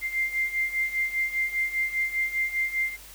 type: beating tone pair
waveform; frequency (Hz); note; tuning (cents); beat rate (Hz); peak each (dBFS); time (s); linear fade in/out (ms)
sine; 2093 / 2098; C7 / C7; 0 / +4; 5; -30 / -26; 0.01-2.97; 50
effects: added 50 Hz sine -51 dBFS peak until 3.14 s + white hiss -47 dBFS RMS until 3.14 s